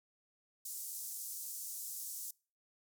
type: band-pass noise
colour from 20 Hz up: white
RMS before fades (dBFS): -44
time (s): 0.65-2.31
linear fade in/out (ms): 5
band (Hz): 6000 to 16000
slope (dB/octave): 24
effects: noise-tail reverb RT60 0.4 s tail -26 dB re dry